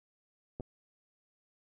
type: clicks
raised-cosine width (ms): 2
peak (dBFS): -27 / -29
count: 2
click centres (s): 0.599 / 0.607
effects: none